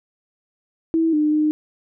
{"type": "tone with pitch steps", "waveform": "sine", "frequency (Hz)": [325.8, 302.2, 305], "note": ["E4", "D4", "D#4"], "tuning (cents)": [-20, 50, -34], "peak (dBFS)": -15, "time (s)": [0.94, 1.51], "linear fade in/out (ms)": 0, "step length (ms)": 190, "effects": []}